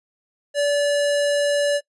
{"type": "tone", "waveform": "square", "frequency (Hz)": 577, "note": "D5", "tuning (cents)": -31, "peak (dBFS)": -18, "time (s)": [0.54, 1.81], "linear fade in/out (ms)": 50, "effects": ["noise-tail reverb RT60 0.1 s tail -22 dB re dry", "resampled to 24000 Hz"]}